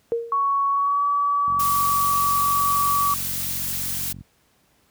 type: tone with exponential decay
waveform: sine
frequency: 465.5 Hz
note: A#4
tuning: 2 cents flat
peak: -17 dBFS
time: 0.12-0.49 s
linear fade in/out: 0 ms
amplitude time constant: 80 ms
type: tone with pitch glide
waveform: sine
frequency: 1114 to 1144.7 Hz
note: C#6 to D6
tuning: +8 to -45 cents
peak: -18 dBFS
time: 0.32-3.14 s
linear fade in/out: 2 ms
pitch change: +47 cents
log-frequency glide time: 0.7-1.05 s
type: click train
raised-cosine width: 5 ms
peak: -26 dBFS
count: 126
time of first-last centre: 1.48-4.209 s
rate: 45.8 Hz
type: noise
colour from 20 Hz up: blue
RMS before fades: -27 dBFS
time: 1.59-4.13 s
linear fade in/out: 10 ms
effects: pink hiss -62 dBFS RMS until 4.9 s + high-pass 60 Hz 12 dB/octave